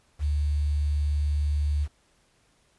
sine tone with quantisation, 73.42 Hz, D2, in tune, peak -22 dBFS, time 0.19-1.88 s, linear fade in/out 50 ms, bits 8, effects pink hiss -65 dBFS RMS until 2.78 s + resampled to 24000 Hz

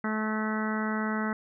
harmonic tone, 216.5 Hz, A3, 28 cents flat, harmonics 1 / 2 / 3 / 4 / 5 / 6 / 7 / 8 / 9, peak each -29 / -38 / -40 / -39 / -40 / -37 / -37 / -44 / -39 dBFS, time 0.04-1.33 s, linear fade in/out 2 ms, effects none

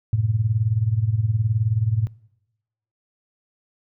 sine tone with tremolo, 110 Hz, A2, in tune, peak -14 dBFS, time 0.13-2.07 s, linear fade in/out 0 ms, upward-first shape sine, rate 19 Hz, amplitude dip 75%, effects noise-tail reverb RT60 0.9 s tail -23 dB re dry

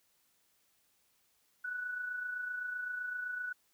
sine tone with amplitude modulation, 1480 Hz, F#6, in tune, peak -34 dBFS, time 1.64-3.53 s, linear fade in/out 10 ms, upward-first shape sine, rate 27.8 Hz, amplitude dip 45%, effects white hiss -73 dBFS RMS until 3.73 s

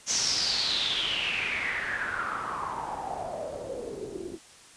white noise with low-pass filter sweep, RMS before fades -31 dBFS, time 0.06-4.39 s, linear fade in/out 50 ms, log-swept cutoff 6300 to 320 Hz, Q 7, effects white hiss -52 dBFS RMS until 4.76 s + resampled to 22050 Hz

